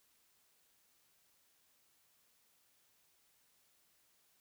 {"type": "silence", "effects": ["white hiss -73 dBFS RMS until 4.4 s"]}